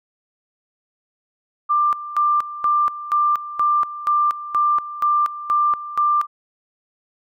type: tone with tremolo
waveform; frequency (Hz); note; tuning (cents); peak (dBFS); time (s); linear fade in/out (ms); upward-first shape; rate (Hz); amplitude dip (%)
sine; 1187; D6; +18; -14; 1.69-6.27; 20; square; 2.1; 80
effects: none